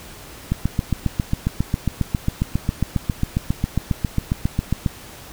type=click train; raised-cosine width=5 ms; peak=-6 dBFS; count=33; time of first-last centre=0.52-4.862 s; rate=7.37 Hz; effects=pink hiss -40 dBFS RMS until 5.32 s